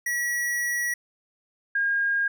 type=tone pair in turn; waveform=square / sine; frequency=1928 / 1621.2 Hz; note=B6 / G#6; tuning=-42 / -42 cents; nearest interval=minor third; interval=300 cents; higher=first; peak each=-25 / -21 dBFS; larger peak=second; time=0.06-0.94 / 1.75-2.28 s; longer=first; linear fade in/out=5 ms; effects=none